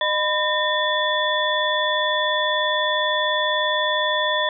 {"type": "tone cluster", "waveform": "sine", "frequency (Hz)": [612, 999, 1822, 3450], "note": ["D#5", "B5", "A#6", "A7"], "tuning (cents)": [-29, 20, -40, -35], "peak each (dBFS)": -24, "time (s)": [0.01, 4.49], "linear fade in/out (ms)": 2, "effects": []}